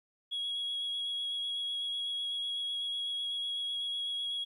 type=tone with vibrato; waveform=sine; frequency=3322 Hz; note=G#7; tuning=in tune; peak=-31 dBFS; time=0.31-4.45 s; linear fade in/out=20 ms; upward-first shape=sine; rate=8 Hz; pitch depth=12 cents each way; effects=tanh soft clip ceiling -30 dBFS + 12-bit